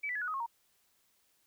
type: tone with pitch steps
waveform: sine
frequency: 2296 / 1975.8 / 1700.3 / 1463.2 / 1259.2 / 1083.6 / 932.5 Hz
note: D7 / B6 / G#6 / F#6 / D#6 / C#6 / A#5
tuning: -40 / 0 / +40 / -20 / +20 / -40 / 0 cents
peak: -33 dBFS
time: 0.03-0.464 s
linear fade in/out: 10 ms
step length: 62 ms
effects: white hiss -72 dBFS RMS until 1.46 s